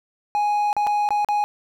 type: tone with dropouts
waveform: triangle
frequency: 830.6 Hz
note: G#5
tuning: in tune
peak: -16 dBFS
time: 0.35-1.44 s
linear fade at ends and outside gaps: 0 ms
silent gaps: 0.729-0.766 / 0.867-0.871 / 1.089-1.106 / 1.247-1.287 s
effects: none